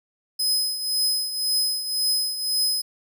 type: tone with tremolo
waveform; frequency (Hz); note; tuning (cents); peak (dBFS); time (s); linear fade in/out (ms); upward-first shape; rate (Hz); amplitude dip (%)
sawtooth; 5060; D#8; +28; -16; 0.39-2.82; 10; triangle; 1.9; 70
effects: none